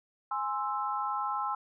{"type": "chord", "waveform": "sine", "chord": "Ab augmented", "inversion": "none", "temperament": "equal", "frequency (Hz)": [830.6, 1046.5, 1318.5], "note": ["Ab5", "C6", "E6"], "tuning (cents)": [0, 0, 0], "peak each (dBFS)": -34, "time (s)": [0.31, 1.55], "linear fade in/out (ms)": 5, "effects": []}